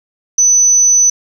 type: tone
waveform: sine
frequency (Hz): 6000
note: F#8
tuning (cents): +23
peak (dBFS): -6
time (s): 0.38-1.1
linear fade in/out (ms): 5
effects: 7-bit